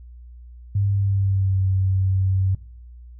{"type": "tone with pitch glide", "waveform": "sine", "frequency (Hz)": [100, 95.1], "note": ["G2", "F#2"], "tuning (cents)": [35, 48], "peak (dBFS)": -17, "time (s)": [0.75, 2.55], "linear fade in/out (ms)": 5, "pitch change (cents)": -87, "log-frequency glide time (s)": [0.91, 1.62], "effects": ["noise-tail reverb RT60 0.5 s tail -18 dB re dry", "added 60 Hz sine -39 dBFS peak until 3.19 s"]}